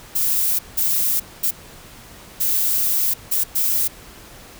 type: noise bursts at uneven times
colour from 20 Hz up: violet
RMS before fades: -19 dBFS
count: 6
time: 0.15-0.59 / 0.77-1.2 / 1.43-1.51 / 2.4-3.14 / 3.31-3.44 / 3.55-3.88 s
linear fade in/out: 10 ms
effects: pink hiss -42 dBFS RMS until 4.59 s